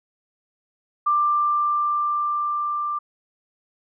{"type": "tone with level ramp", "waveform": "sine", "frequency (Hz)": 1184, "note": "D6", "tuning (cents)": 14, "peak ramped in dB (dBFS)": [-16, -23], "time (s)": [1.06, 2.99], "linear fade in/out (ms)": 10, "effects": []}